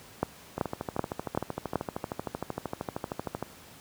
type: two click trains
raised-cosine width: 1 ms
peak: -17 / -11 dBFS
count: 38 / 5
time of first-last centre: 0.58-3.426 / 0.23-1.757 s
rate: 13 / 2.62 Hz
effects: pink hiss -51 dBFS RMS until 3.8 s + high-pass 80 Hz 12 dB/octave